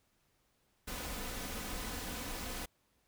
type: noise with comb filter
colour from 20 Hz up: pink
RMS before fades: -41 dBFS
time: 0.87-2.66 s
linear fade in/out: 10 ms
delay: 4 ms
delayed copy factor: +0.5
effects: pink hiss -75 dBFS RMS until 3.07 s